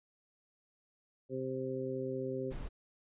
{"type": "harmonic tone", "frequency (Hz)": 130.81, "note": "C3", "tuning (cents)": 0, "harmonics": [1, 2, 3, 4], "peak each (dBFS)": [-43, -41, -38, -41], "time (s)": [1.29, 2.54], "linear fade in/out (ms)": 50}
{"type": "noise", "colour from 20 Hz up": "brown", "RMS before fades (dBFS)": -41, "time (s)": [2.5, 2.69], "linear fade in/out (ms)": 20}
{"effects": ["resampled to 8000 Hz"]}